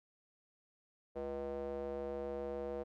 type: tone with band-pass filter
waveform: square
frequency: 69.5 Hz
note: C#2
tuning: 5 cents sharp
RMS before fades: -41 dBFS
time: 1.15-2.84 s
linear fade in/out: 20 ms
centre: 520 Hz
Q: 3.7
effects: none